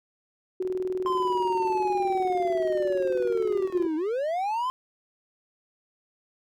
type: tone with tremolo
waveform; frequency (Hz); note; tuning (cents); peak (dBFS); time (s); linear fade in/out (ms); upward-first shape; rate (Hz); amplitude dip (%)
sine; 370; F#4; 0; -24; 0.6-3.87; 5; square; 20; 50
type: linear two-way sweep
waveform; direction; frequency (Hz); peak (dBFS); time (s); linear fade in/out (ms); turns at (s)
triangle; down then up; 1046.5 to 304 to 1046.5; -23; 1.06-4.7; 0; 3.96
effects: none